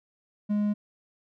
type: tone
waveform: triangle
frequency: 207.7 Hz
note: G#3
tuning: in tune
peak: -21 dBFS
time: 0.49-0.74 s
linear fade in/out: 20 ms
effects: none